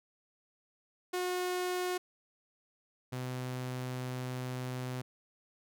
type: tone pair in turn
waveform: sawtooth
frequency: 362.1 / 127.03 Hz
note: F#4 / B2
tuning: -37 / +49 cents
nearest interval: octave + tritone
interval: 1814 cents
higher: first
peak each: -28 / -32 dBFS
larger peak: first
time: 1.13-1.98 / 3.12-5.02 s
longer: second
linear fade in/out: 10 ms
effects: none